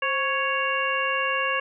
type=harmonic tone with a mistuned harmonic; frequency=555 Hz; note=C#5; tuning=2 cents sharp; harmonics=1 / 2 / 3 / 4 / 5; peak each=-30 / -27 / -28 / -32 / -28 dBFS; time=0.02-1.6 s; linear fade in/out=5 ms; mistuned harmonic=1; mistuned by=-83 cents; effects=none